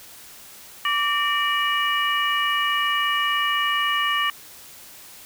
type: harmonic tone with a mistuned harmonic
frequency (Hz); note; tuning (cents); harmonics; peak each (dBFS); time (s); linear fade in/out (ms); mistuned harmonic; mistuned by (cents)
582; D5; -16; 2 / 3 / 4 / 5; -23 / -25 / -29 / -25; 0.85-4.3; 2; 3; +71
effects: white hiss -44 dBFS RMS until 5.25 s

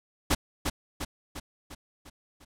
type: noise with echo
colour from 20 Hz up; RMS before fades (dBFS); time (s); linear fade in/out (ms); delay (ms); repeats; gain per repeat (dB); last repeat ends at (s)
pink; -23; 0.3-0.35; 10; 350; 6; -5; 2.45
effects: low-pass 12000 Hz 12 dB/octave

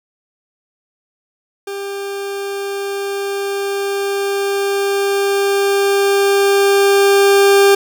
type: tone with level ramp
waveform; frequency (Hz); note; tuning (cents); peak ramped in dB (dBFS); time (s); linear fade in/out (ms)
40% pulse; 397.8; G4; +25; -22 to -6; 1.67-7.75; 5
effects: none

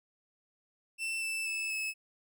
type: tone with pitch steps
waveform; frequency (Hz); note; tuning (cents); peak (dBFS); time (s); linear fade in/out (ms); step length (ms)
40% pulse; 2675 / 2647 / 2620 / 2593; E7 / E7 / E7 / E7; +25 / +7 / -11 / -29; -32; 0.98-1.94; 50; 240
effects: none

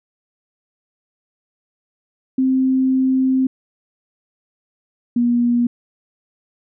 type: tone pair in turn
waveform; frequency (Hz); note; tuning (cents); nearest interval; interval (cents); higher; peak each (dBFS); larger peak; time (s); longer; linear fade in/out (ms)
sine; 261.6 / 239.9; C4 / A#3; 0 / +50; minor second; 150; first; -13; neither; 2.38-3.47 / 5.16-5.67; first; 5
effects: none

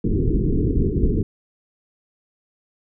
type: low-pass noise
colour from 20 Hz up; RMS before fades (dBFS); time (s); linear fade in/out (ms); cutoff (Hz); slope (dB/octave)
pink; -19; 0.04-1.23; 5; 440; 96
effects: none

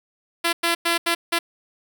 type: tone bursts at uneven times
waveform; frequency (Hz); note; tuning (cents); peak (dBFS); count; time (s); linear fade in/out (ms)
5% pulse; 338.6; E4; +46; -7; 5; 0.44-0.53 / 0.63-0.75 / 0.85-0.98 / 1.06-1.15 / 1.32-1.39; 10
effects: none

